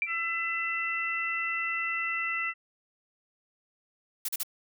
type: tone with exponential decay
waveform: sine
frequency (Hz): 2349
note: D7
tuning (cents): 0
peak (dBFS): -22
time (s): 0.02-0.17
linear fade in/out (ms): 1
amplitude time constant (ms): 31
type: harmonic tone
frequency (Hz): 670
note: E5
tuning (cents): +28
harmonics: 2 / 3 / 4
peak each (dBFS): -35 / -31 / -33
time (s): 0.06-2.54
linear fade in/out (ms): 50
type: noise bursts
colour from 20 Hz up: blue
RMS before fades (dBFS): -31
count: 3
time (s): 4.25-4.433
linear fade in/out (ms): 5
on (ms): 35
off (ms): 39
effects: none